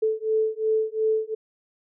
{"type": "beating tone pair", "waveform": "sine", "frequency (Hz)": [436.6, 439.4], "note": ["A4", "A4"], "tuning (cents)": [-13, -2], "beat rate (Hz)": 2.8, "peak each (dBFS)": -24, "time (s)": [0.02, 1.35], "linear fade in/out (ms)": 10, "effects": []}